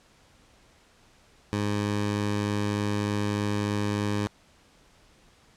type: tone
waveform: 15% pulse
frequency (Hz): 103.3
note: G#2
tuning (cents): -9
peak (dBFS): -19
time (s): 1.53-4.27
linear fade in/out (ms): 0
effects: pink hiss -59 dBFS RMS until 5.56 s + low-pass 8000 Hz 12 dB/octave